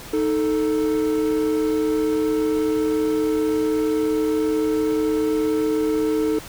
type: tone pair together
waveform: triangle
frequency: 311.1 / 440 Hz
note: D#4 / A4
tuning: 0 / 0 cents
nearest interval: tritone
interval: 600 cents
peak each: -19 dBFS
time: 0.13-6.39 s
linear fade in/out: 5 ms
effects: pink hiss -38 dBFS RMS until 6.48 s